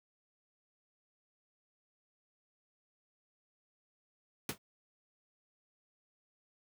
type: noise with exponential decay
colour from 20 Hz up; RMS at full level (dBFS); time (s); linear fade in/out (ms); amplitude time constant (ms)
pink; -31; 4.49-4.58; 2; 19
effects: high-pass 100 Hz 12 dB/octave